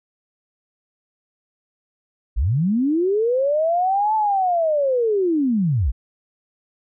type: linear two-way sweep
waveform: sine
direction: up then down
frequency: 43.65 to 880 to 46.42 Hz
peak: -16 dBFS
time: 2.36-5.92 s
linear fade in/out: 20 ms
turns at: 4.15 s
effects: none